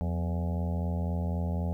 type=harmonic tone with a mistuned harmonic; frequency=84 Hz; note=E2; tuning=33 cents sharp; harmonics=1 / 2 / 3 / 5 / 6 / 7 / 8 / 9 / 10; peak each=-29 / -33 / -42 / -46 / -46 / -44 / -47 / -48 / -48 dBFS; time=0.01-1.73 s; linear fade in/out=0 ms; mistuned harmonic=2; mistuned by=+86 cents; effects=11-bit

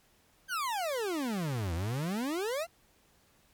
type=exponential two-way sweep; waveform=40% pulse; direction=down then up; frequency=1610 to 79.7 to 710 Hz; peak=-30 dBFS; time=0.48-2.67 s; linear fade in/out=50 ms; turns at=1.74 s; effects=pink hiss -66 dBFS RMS until 3.53 s + MP3 96 kbps

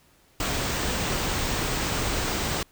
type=band-stop noise; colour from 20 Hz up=pink; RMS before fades=-27 dBFS; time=0.4-2.63 s; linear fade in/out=2 ms; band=9100 to 14000 Hz; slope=96 dB/octave; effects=pink hiss -60 dBFS RMS until 2.71 s

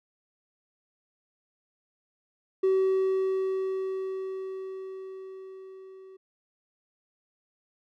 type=tone with level ramp; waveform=triangle; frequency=380.7 Hz; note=F#4; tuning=49 cents sharp; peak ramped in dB=-17 to -44 dBFS; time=2.63-6.17 s; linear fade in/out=10 ms; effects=tanh soft clip ceiling -15 dBFS

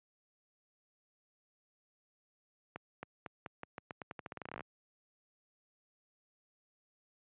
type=accelerating click train; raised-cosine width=0.5 ms; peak=-27 dBFS; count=22; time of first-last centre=2.76-4.607 s; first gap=270 ms; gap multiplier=0.86; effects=high-pass 100 Hz 12 dB/octave + resampled to 8000 Hz

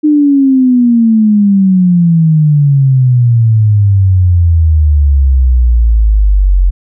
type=exponential sweep; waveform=sine; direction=down; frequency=305.7 to 44.26 Hz; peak=-4 dBFS; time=0.03-6.71 s; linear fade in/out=20 ms; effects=none

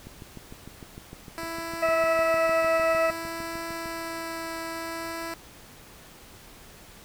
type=click train; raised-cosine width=3 ms; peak=-28 dBFS; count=26; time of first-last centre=0.07-3.858 s; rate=6.6 Hz
type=tone with vibrato; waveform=10% pulse; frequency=330.5 Hz; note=E4; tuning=5 cents sharp; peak=-24 dBFS; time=1.38-5.34 s; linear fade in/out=0 ms; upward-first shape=triangle; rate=0.55 Hz; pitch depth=9 cents each way
type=harmonic tone; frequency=652 Hz; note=E5; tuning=19 cents flat; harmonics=1 / 2 / 3 / 4; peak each=-22 / -28 / -32 / -34 dBFS; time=1.82-3.11 s; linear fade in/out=10 ms
effects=pink hiss -49 dBFS RMS until 7.04 s

